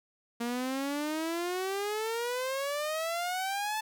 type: exponential sweep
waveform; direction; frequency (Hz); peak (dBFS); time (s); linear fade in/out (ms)
sawtooth; up; 233.1 to 880; -27; 0.4-3.81; 10
effects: none